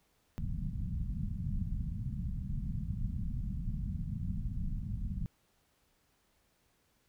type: low-pass noise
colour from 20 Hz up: pink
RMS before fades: -36 dBFS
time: 0.38-5.26 s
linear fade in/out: 0 ms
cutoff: 210 Hz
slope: 48 dB/octave
effects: pink hiss -73 dBFS RMS until 7.08 s